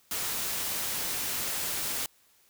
white noise, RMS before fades -32 dBFS, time 0.11-2.06 s, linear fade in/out 2 ms, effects white hiss -64 dBFS RMS until 2.49 s

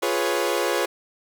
sawtooth chord, C# dominant seventh, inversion first, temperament equal, 349.2 / 415.3 / 493.9 / 554.4 Hz, E#4 / G#4 / B4 / C#5, 0 / 0 / 0 / 0 cents, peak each -23 dBFS, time 0.02-0.86 s, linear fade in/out 10 ms, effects none

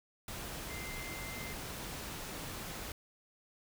sine tone in noise, 2083 Hz, C7, 8 cents flat, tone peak -46 dBFS, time 0.7-1.53 s, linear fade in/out 2 ms, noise pink, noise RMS -43 dBFS, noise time 0.28-2.92 s, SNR -6 dB, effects none

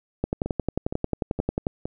two click trains, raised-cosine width 2 ms, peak -10 / -15 dBFS, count 17 / 4, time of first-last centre 0.24-1.669 / 0.46-1.855 s, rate 11.2 / 2.15 Hz, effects none

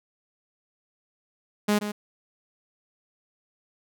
sawtooth tone with echo, 208 Hz, G#3, 3 cents sharp, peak -16 dBFS, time 1.68-1.79 s, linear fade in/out 10 ms, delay 130 ms, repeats 1, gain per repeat -9 dB, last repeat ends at 1.92 s, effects none

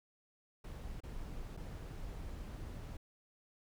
brown noise with dropouts, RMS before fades -45 dBFS, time 0.64-2.97 s, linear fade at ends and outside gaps 5 ms, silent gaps 1.005-1.034 / 1.568-1.572 s, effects none

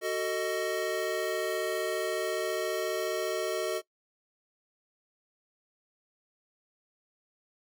square chord, D# diminished, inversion first, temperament just, 373.4 / 448 / 622.3 Hz, F#4 / A4 / D#5, +16 / +31 / 0 cents, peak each -34 dBFS, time 0.01-3.82 s, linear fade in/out 50 ms, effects noise-tail reverb RT60 0.1 s tail -19 dB re dry

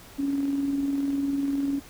sine tone with tremolo, 279.1 Hz, C#4, 12 cents sharp, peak -22 dBFS, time 0.18-1.8 s, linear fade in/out 20 ms, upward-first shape square, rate 20 Hz, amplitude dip 35%, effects pink hiss -48 dBFS RMS until 1.89 s

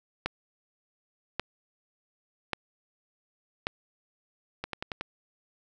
two click trains, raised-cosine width 0.3 ms, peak -12 / -17 dBFS, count 4 / 5, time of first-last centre 0.26-3.669 / 4.64-5.01 s, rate 0.88 / 10.8 Hz, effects none

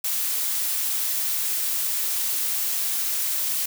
blue noise, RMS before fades -25 dBFS, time 0.04-3.66 s, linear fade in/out 5 ms, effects none

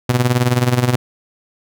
sawtooth tone with tremolo, 123.5 Hz, B2, in tune, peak -6 dBFS, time 0.09-0.96 s, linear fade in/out 5 ms, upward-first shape sine, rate 19 Hz, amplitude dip 75%, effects none

